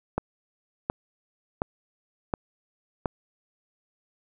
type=click train; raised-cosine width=1 ms; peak=-11 dBFS; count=5; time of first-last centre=0.18-3.058 s; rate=1.39 Hz; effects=none